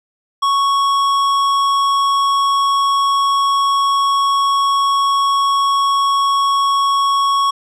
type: tone with tanh clipping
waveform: triangle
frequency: 1108.7 Hz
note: C#6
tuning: in tune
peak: -14 dBFS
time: 0.42-7.51 s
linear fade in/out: 10 ms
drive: 17 dB
effects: none